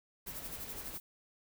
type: noise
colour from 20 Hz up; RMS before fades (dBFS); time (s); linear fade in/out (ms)
pink; -49; 0.26-0.98; 10
type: noise with tremolo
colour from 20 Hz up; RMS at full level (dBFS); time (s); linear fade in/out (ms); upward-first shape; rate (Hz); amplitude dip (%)
violet; -42; 0.27-1; 0; sine; 12; 75
effects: none